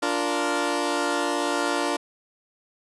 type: chord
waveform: 15% pulse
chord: Bb major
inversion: first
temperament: equal with one note detuned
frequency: 291.3 / 349.2 / 466.2 Hz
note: D4 / F4 / Bb4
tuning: -14 / 0 / 0 cents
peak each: -20 / -21 / -23 dBFS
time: 0.02-1.97 s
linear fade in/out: 10 ms
effects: resampled to 24000 Hz